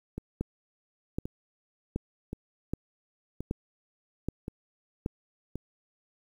two click trains, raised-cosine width 3 ms, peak -17 / -22 dBFS, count 7 / 6, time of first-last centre 0.41-5.061 / 0.18-5.556 s, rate 1.29 / 0.93 Hz, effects 9-bit

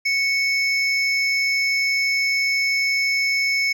triangle tone pair together, 2217 / 5278 Hz, C#7 / E8, 0 / +1 cents, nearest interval octave + minor third, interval 1501 cents, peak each -17 / -24 dBFS, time 0.05-3.73 s, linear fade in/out 10 ms, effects none

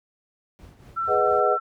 brown noise with tremolo, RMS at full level -42 dBFS, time 0.59-1.4 s, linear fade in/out 0 ms, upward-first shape triangle, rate 4.3 Hz, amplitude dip 65%
sine tone, 1342 Hz, E6, 31 cents sharp, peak -23 dBFS, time 0.96-1.6 s, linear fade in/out 20 ms
sine chord, G# minor seventh, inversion none, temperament equal, 415.3 / 493.9 / 622.3 / 740 Hz, G#4 / B4 / D#5 / F#5, 0 / 0 / 0 / 0 cents, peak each -24 dBFS, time 1.07-1.58 s, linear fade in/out 50 ms
effects high-pass 60 Hz 12 dB/octave

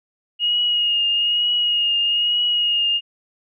sine tone with vibrato, 2868 Hz, F7, 45 cents sharp, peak -16 dBFS, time 0.39-3.01 s, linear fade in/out 50 ms, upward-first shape triangle, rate 1.1 Hz, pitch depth 31 cents each way, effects none

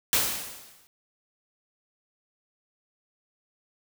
white noise with exponential decay, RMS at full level -21 dBFS, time 0.13-0.87 s, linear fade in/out 0 ms, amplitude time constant 160 ms, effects none

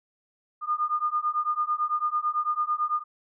sine beating tone pair, 1213 / 1222 Hz, D#6 / D#6, -44 / -32 cents, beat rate 9 Hz, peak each -27 dBFS, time 0.61-3.04 s, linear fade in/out 50 ms, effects none

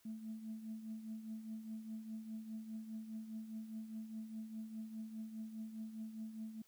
sine tone with tremolo, 220 Hz, A3, in tune, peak -40 dBFS, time 0.05-6.62 s, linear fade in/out 5 ms, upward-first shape triangle, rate 4.9 Hz, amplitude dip 70%, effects tanh soft clip ceiling -38 dBFS + white hiss -71 dBFS RMS until 6.67 s

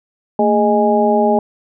harmonic tone with a mistuned harmonic, 207 Hz, G#3, 5 cents flat, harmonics 1 / 2 / 3 / 4, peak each -16 / -16 / -16 / -16 dBFS, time 0.39-1.39 s, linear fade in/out 2 ms, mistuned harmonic 1, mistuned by +150 cents, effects none

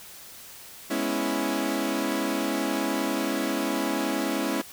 sawtooth chord, C# minor seventh, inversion second, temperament equal, 207.7 / 246.9 / 277.2 / 329.6 Hz, G#3 / B3 / C#4 / E4, 0 / 0 / 0 / 0 cents, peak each -29 / -29 / -25 / -26 dBFS, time 0.9-4.62 s, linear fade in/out 10 ms, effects white hiss -45 dBFS RMS until 4.72 s

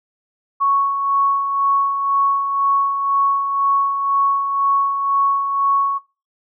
sine tone with tremolo, 1109 Hz, C#6, in tune, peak -12 dBFS, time 0.6-5.99 s, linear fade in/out 20 ms, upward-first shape sine, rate 2 Hz, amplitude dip 50%, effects noise-tail reverb RT60 0.3 s tail -20 dB re dry

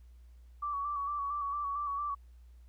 sine tone with vibrato, 1147 Hz, D6, 41 cents flat, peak -32 dBFS, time 0.62-2.15 s, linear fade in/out 10 ms, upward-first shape square, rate 4.4 Hz, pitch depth 36 cents each way, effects added 60 Hz sine -52 dBFS peak until 2.68 s + pink hiss -75 dBFS RMS until 2.68 s

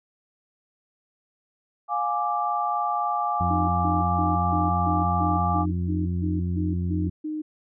sine chord, D diminished, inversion first, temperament equal with one note detuned, 707 / 830.6 / 1174.7 Hz, F5 / Ab5 / D6, +21 / 0 / 0 cents, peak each -28 / -27 / -26 dBFS, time 1.88-5.66 s, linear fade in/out 50 ms
harmonic tone, 88.3 Hz, F2, 20 cents sharp, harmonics 1 / 2 / 3 / 4, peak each -25 / -28 / -40 / -41 dBFS, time 3.4-7.1 s, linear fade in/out 10 ms
sine tone bursts, 307.5 Hz, D#4, 20 cents flat, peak -27 dBFS, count 12, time 3.5-7.42 s, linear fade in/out 10 ms, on 180 ms, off 160 ms
effects none

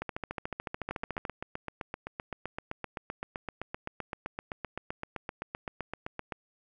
two click trains, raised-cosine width 0.5 ms, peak -20 / -19 dBFS, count 43 / 18, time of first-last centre 0.91-6.322 / 0.02-1.252 s, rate 7.76 / 13.8 Hz, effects none

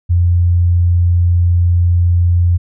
sine tone, 87.31 Hz, F2, in tune, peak -8 dBFS, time 0.09-2.58 s, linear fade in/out 20 ms, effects none

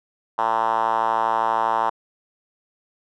5% pulse tone with band-pass filter, 112.5 Hz, A2, 39 cents sharp, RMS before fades -21 dBFS, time 0.38-1.9 s, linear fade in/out 10 ms, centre 930 Hz, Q 3.7, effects none

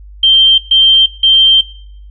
sine tone bursts at uneven times, 3146 Hz, G7, 6 cents sharp, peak -4 dBFS, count 3, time 0.23-0.58 / 0.71-1.06 / 1.23-1.61 s, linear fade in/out 5 ms, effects noise-tail reverb RT60 0.6 s tail -17 dB re dry + added 50 Hz sine -31 dBFS peak until 2.1 s

